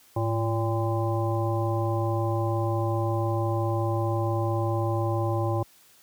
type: harmonic tone with a mistuned harmonic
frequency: 114.1 Hz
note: A#2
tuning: 37 cents flat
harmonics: 1 / 3 / 5 / 7 / 9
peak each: -25 / -30 / -32 / -33 / -35 dBFS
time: 0.16-5.63 s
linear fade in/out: 5 ms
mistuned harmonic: 1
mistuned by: -94 cents
effects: white hiss -57 dBFS RMS until 6.02 s + high-pass 60 Hz 12 dB/octave